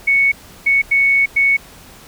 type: tone bursts at uneven times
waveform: sine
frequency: 2217 Hz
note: C#7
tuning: in tune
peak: -10 dBFS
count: 4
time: 0.07-0.32 / 0.66-0.82 / 0.91-1.26 / 1.36-1.57 s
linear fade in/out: 10 ms
effects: pink hiss -41 dBFS RMS until 2.07 s